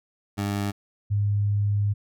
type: tone pair in turn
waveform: 20% pulse / sine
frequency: 101.2 / 102.38 Hz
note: G#2 / G#2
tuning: -44 / -24 cents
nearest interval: unison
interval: 20 cents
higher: second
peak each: -20 dBFS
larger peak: neither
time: 0.37-0.72 / 1.1-1.94 s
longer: second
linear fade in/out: 20 ms
effects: none